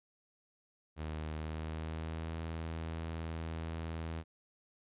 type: tone with pitch glide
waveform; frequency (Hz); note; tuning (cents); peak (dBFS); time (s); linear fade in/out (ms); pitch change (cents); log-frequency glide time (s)
sawtooth; 77.78 to 81.41; D#2 to E2; 0 to -21; -34; 0.96-4.24; 50; +79; 1.31-2.4
effects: resampled to 8000 Hz